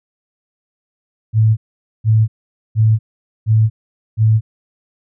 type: tone bursts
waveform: sine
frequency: 110 Hz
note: A2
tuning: in tune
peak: -8 dBFS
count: 5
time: 1.33-4.41 s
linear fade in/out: 50 ms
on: 240 ms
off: 470 ms
effects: none